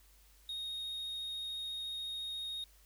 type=tone with vibrato; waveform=triangle; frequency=3729 Hz; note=A#7; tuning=in tune; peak=-37 dBFS; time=0.49-2.64 s; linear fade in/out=2 ms; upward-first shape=triangle; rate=14 Hz; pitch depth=9 cents each way; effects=added 50 Hz sine -62 dBFS peak until 2.85 s + white hiss -66 dBFS RMS until 2.85 s